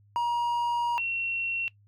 triangle / sine tone pair in turn, 951 / 2725 Hz, A#5 / F7, +34 / -43 cents, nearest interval octave + tritone, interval 1823 cents, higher second, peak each -22 / -27 dBFS, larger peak first, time 0.16-0.98 / 0.98-1.68 s, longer first, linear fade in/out 0 ms, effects noise-tail reverb RT60 0.1 s tail -19 dB re dry + added 102 Hz sine -57 dBFS peak until 1.87 s

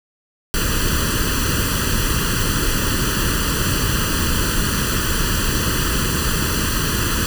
pink noise with comb filter, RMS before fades -19 dBFS, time 0.54-7.26 s, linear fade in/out 0 ms, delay 0.67 ms, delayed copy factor +0.9, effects none

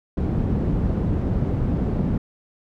white low-pass noise, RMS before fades -22 dBFS, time 0.17-2.18 s, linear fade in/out 5 ms, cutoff 190 Hz, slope 12 dB/octave, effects none

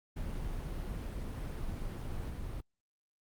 brown noise with level steps, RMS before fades -38 / -40 dBFS, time 0.16-2.61 s, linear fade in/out 10 ms, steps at 2.29 s, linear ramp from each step 20 ms, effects Opus 32 kbps

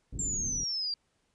pink low-pass noise, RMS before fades -39 dBFS, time 0.12-0.64 s, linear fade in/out 5 ms, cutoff 310 Hz, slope 24 dB/octave
sine exponential sweep, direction down, 7459 to 4699 Hz, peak -30 dBFS, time 0.19-0.94 s, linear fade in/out 2 ms
effects pink hiss -74 dBFS RMS until 1.34 s + resampled to 22050 Hz

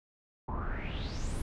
brown noise with low-pass filter sweep, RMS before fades -35 dBFS, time 0.48-1.42 s, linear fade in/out 5 ms, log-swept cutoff 870 to 11000 Hz, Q 5.6, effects none

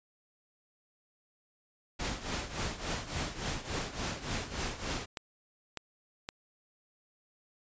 pink noise with tremolo, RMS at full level -33 dBFS, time 1.99-5.06 s, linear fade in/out 10 ms, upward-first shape triangle, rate 3.5 Hz, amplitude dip 80%
clicks, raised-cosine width 0.2 ms, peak -20 dBFS, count 3, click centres 5.172 / 5.773 / 6.289 s
effects resampled to 16000 Hz

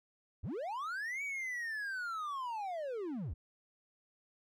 triangle linear two-way sweep, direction up then down, 51.91 to 2295 to 51.91 Hz, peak -35 dBFS, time 0.43-3.34 s, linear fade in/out 10 ms, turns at 1.23 s, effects none

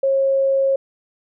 sine tone, 542 Hz, C#5, 39 cents flat, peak -14 dBFS, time 0.03-0.76 s, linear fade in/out 5 ms, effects none

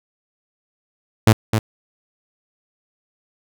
sawtooth tone with echo, 110 Hz, A2, in tune, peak -4 dBFS, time 1.27-1.33 s, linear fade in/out 5 ms, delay 260 ms, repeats 1, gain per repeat -7 dB, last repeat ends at 1.59 s, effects none

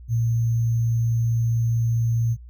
sine tone with sample-and-hold, 115.6 Hz, A#2, 14 cents flat, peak -18 dBFS, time 0.08-2.37 s, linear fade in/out 50 ms, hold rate 6300 Hz, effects added 60 Hz sine -39 dBFS peak until 2.49 s

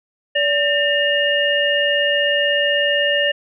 sine tone cluster, 577 / 1804 / 2843 Hz, D5 / A6 / F7, -31 / +43 / +30 cents, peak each -19 dBFS, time 0.35-3.32 s, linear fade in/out 10 ms, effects none

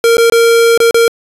square tone with dropouts, 463.1 Hz, A#4, 11 cents flat, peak -6 dBFS, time 0.04-1.08 s, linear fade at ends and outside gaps 1 ms, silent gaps 0.17-0.181 / 0.299-0.322 / 0.776-0.802 / 0.91-0.944 s, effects resampled to 32000 Hz

